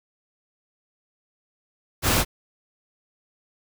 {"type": "noise", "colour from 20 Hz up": "pink", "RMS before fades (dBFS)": -20, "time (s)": [2.02, 2.25], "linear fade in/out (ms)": 50, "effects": []}